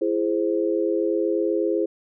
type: chord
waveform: sine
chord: E augmented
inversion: none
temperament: equal with one note detuned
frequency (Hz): 335.6 / 415.3 / 523.3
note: E4 / G#4 / B#4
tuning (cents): +31 / 0 / 0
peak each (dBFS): -23 / -24 / -26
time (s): 0.01-1.86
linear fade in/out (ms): 10
effects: none